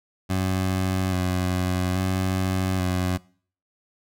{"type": "tone with vibrato", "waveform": "20% pulse", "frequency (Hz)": 92.5, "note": "F#2", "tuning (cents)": 0, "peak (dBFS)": -17, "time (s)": [0.29, 3.18], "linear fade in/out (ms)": 20, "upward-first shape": "square", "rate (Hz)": 0.6, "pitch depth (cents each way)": 24, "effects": ["noise-tail reverb RT60 0.5 s tail -23 dB re dry"]}